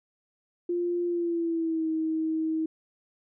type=tone with pitch glide; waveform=sine; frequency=349.2 to 318.4 Hz; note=F4 to D#4; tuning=0 to +40 cents; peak=-25 dBFS; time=0.69-2.66 s; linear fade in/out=5 ms; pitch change=-160 cents; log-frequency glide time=1.06-1.89 s; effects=none